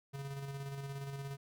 square tone with tremolo, 138.59 Hz, C#3, in tune, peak -40 dBFS, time 0.13-1.37 s, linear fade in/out 20 ms, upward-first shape square, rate 17 Hz, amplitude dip 35%, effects none

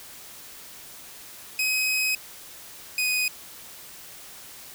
sawtooth tone pair in turn, 2531 / 2496 Hz, D#7 / D#7, +29 / +5 cents, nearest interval unison, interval 24 cents, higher first, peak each -19 dBFS, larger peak neither, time 1.59-2.15 / 2.98-3.28 s, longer first, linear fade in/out 2 ms, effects white hiss -44 dBFS RMS until 4.74 s

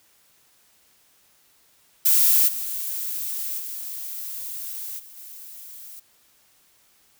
violet noise with level steps, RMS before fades -17 / -29 / -33 / -45 / -41 dBFS, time 2.05-6 s, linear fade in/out 10 ms, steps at 2.47 / 3.58 / 4.98 / 5.16 s, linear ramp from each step 20 ms, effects white hiss -60 dBFS RMS until 7.19 s

